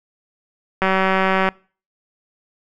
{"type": "click train", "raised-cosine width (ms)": 0.5, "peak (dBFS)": -3, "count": 128, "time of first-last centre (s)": [0.82, 1.488], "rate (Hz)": 190, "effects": ["noise-tail reverb RT60 0.4 s tail -25 dB re dry"]}